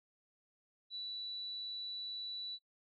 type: tone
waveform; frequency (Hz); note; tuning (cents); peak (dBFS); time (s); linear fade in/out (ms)
sine; 3951; B7; 0; -40; 0.9-2.59; 50
effects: noise-tail reverb RT60 0.2 s tail -25 dB re dry